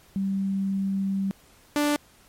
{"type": "tone pair in turn", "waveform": ["sine", "sawtooth"], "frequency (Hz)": [194.6, 293.6], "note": ["G3", "D4"], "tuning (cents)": [-12, 0], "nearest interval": "perfect fifth", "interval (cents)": 712, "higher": "second", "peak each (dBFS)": [-23, -17], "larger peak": "second", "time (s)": [[0.16, 1.31], [1.76, 1.96]], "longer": "first", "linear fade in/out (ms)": 0, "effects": ["pink hiss -56 dBFS RMS until 2.28 s", "MP3 64 kbps"]}